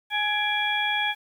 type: tone cluster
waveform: sine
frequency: 835 / 1673 / 2361 / 3339 Hz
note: G#5 / G#6 / D7 / G#7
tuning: +9 / +12 / +9 / +9 cents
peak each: -28 dBFS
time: 0.1-1.15 s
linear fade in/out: 50 ms
effects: 9-bit